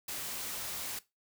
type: noise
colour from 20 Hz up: white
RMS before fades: -39 dBFS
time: 0.08-0.99 s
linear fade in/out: 5 ms
effects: noise-tail reverb RT60 0.2 s tail -17 dB re dry